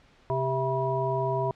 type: harmonic tone with a mistuned harmonic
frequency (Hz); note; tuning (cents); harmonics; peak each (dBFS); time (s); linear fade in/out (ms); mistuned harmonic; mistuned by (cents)
131.6; C3; +10; 1 / 3 / 5 / 7; -30 / -30 / -30 / -30; 0.3-1.51; 0; 7; +88
effects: pink hiss -59 dBFS RMS until 1.55 s + low-pass 4000 Hz 12 dB/octave